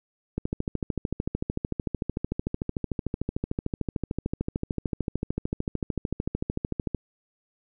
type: click train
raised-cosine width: 3 ms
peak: -14 dBFS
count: 89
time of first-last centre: 0.38-6.947 s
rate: 13.4 Hz
effects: none